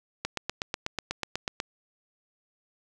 click train, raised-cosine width 0.2 ms, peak -12 dBFS, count 12, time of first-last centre 0.25-1.601 s, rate 8.14 Hz, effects none

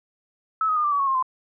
sine tone with pitch steps, 1300 / 1257.9 / 1217.2 / 1177.7 / 1139.6 / 1102.7 / 1067 / 1032.4 Hz, E6 / D#6 / D#6 / D6 / C#6 / C#6 / C6 / C6, -24 / +19 / -38 / +4 / +48 / -9 / +34 / -23 cents, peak -19 dBFS, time 0.61-1.226 s, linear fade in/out 2 ms, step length 77 ms, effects none

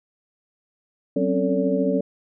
sine tone cluster, 188.7 / 261.4 / 275.2 / 444.6 / 570 Hz, F#3 / C4 / C#4 / A4 / C#5, +34 / -1 / -12 / +18 / +48 cents, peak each -25 dBFS, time 1.16-2.01 s, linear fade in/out 5 ms, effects none

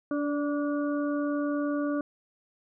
harmonic tone with a mistuned harmonic, 289.6 Hz, D4, 24 cents flat, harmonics 1 / 2 / 4 / 5, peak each -27 / -33 / -39 / -41 dBFS, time 0.11-2.01 s, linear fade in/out 2 ms, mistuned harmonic 2, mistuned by +17 cents, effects none

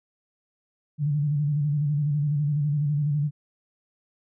sine tone with vibrato, 146.83 Hz, D3, in tune, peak -21 dBFS, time 0.98-3.31 s, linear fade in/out 50 ms, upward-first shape square, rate 12 Hz, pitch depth 52 cents each way, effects none

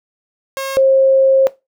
sawtooth / sine tone pair in turn, 540 / 534.7 Hz, C#5 / C5, -45 / +37 cents, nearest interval unison, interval 18 cents, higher first, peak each -16 / -7 dBFS, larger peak second, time 0.57-0.77 / 0.77-1.47 s, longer second, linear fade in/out 0 ms, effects noise-tail reverb RT60 0.2 s tail -17 dB re dry

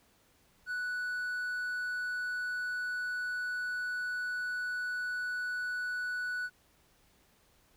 triangle tone, 1480 Hz, F#6, in tune, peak -31 dBFS, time 0.66-6.5 s, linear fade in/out 50 ms, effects pink hiss -67 dBFS RMS until 7.76 s

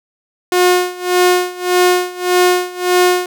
sawtooth tone with tremolo, 360 Hz, F#4, 47 cents flat, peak -4 dBFS, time 0.52-3.26 s, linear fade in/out 2 ms, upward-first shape sine, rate 1.7 Hz, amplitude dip 90%, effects none

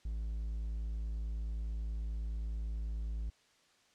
triangle tone, 54.7 Hz, A1, 9 cents flat, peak -33 dBFS, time 0.05-3.3 s, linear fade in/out 5 ms, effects white hiss -68 dBFS RMS until 3.94 s + low-pass 6000 Hz 12 dB/octave

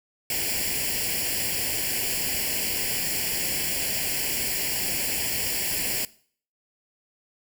white noise with comb filter, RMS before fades -27 dBFS, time 0.3-6.05 s, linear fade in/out 2 ms, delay 0.4 ms, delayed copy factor +0.85, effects noise-tail reverb RT60 0.5 s tail -20 dB re dry

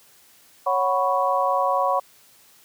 harmonic tone with a mistuned harmonic, 185 Hz, F#3, in tune, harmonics 3 / 4 / 5 / 6, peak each -24 / -24 / -24 / -24 dBFS, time 0.66-2 s, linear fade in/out 10 ms, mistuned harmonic 5, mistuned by +110 cents, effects white hiss -54 dBFS RMS until 2.64 s + high-pass 60 Hz 12 dB/octave

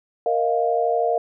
sine chord, Bb suspended fourth, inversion none, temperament equal with one note detuned, 466.2 / 626.2 / 698.5 Hz, Bb4 / Eb5 / F5, 0 / +11 / 0 cents, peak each -22 / -24 / -21 dBFS, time 0.26-1.18 s, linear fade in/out 2 ms, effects none

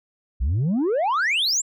sine exponential sweep, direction up, 55 to 7740 Hz, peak -16 dBFS, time 0.4-1.62 s, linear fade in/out 20 ms, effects tanh soft clip ceiling -18 dBFS

